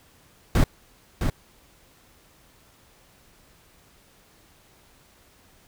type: noise with echo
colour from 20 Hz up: brown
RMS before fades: -17 dBFS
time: 0.55-0.64 s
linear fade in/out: 2 ms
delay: 660 ms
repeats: 1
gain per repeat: -6 dB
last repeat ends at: 1.3 s
effects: pink hiss -57 dBFS RMS until 5.67 s